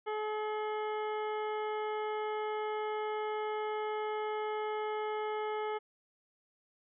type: harmonic tone with a mistuned harmonic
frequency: 427.3 Hz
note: G#4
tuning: 49 cents sharp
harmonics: 1 / 2 / 3 / 4 / 5 / 7 / 8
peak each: -35 / -38 / -43 / -51 / -47 / -54 / -58 dBFS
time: 0.06-5.79 s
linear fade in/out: 20 ms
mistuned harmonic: 8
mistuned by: -39 cents
effects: none